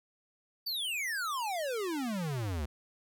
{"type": "exponential sweep", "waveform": "square", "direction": "down", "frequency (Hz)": [4699, 68.6], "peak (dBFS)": -33, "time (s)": [0.66, 2.66], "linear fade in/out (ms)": 10, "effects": []}